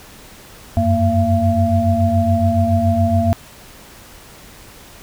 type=tone cluster; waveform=sine; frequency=89.9 / 97 / 231.3 / 679 Hz; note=F#2 / G2 / A#3 / F5; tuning=-49 / -18 / -13 / -49 cents; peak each=-18 dBFS; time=0.77-3.33 s; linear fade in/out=0 ms; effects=pink hiss -41 dBFS RMS until 5.02 s